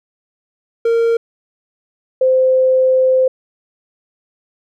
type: tone pair in turn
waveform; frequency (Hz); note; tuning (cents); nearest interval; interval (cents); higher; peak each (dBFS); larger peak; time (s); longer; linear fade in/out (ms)
triangle / sine; 461.7 / 518.2; A#4 / C5; -17 / -17; major second; 200; second; -9; neither; 0.85-1.17 / 2.21-3.28; second; 5
effects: none